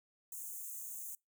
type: high-pass noise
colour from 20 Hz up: white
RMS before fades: -45 dBFS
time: 0.32-1.15 s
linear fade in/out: 2 ms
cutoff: 6300 Hz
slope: 96 dB/octave
effects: noise-tail reverb RT60 0.2 s tail -26 dB re dry